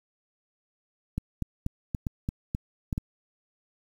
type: clicks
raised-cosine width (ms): 5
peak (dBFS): -16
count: 9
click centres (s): 1.18 / 1.423 / 1.664 / 1.948 / 2.068 / 2.289 / 2.549 / 2.928 / 2.979
effects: 8-bit